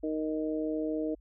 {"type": "harmonic tone", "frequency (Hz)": 155.56, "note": "D#3", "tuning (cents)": 0, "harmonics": [2, 3, 4], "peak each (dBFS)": [-31, -35, -37], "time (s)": [0.03, 1.15], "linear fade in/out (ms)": 10, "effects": ["added 50 Hz sine -55 dBFS peak until 1.2 s"]}